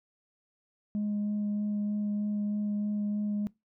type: tone with vibrato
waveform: sine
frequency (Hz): 207.7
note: G#3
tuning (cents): 0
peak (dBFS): -26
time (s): 0.95-3.47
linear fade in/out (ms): 0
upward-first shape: sine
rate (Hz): 3.2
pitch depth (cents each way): 9
effects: noise-tail reverb RT60 0.2 s tail -23 dB re dry + tanh soft clip ceiling -26 dBFS